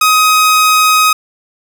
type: tone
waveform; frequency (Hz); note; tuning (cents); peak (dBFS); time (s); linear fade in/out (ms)
sawtooth; 1259; D#6; +20; -3; 0.01-1.13; 5
effects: none